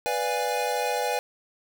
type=chord; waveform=square; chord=B diminished seventh; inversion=none; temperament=equal with one note detuned; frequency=493.9 / 587.3 / 698.5 / 824.4 Hz; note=B4 / D5 / F5 / Ab5; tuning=0 / 0 / 0 / -13 cents; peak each=-30 / -33 / -34 / -29 dBFS; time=0.06-1.19 s; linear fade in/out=0 ms; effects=none